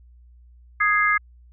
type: chord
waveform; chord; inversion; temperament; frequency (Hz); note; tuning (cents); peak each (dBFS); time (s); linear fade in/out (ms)
sine; Ab major; second; equal; 1244.5 / 1661.2 / 2093; Eb6 / Ab6 / C7; 0 / 0 / 0; -21; 0.8-1.18; 10
effects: added 60 Hz sine -47 dBFS peak until 1.52 s